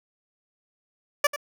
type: tone with echo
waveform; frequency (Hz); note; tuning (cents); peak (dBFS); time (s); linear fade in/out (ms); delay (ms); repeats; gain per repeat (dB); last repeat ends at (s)
15% pulse; 580; D5; -22; -10; 1.24-1.27; 5; 92; 1; -13; 1.362
effects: none